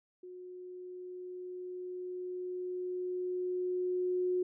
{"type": "tone with level ramp", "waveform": "sine", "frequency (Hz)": 363.2, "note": "F#4", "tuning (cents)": -32, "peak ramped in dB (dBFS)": [-45, -28], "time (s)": [0.23, 4.43], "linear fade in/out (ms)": 5, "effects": []}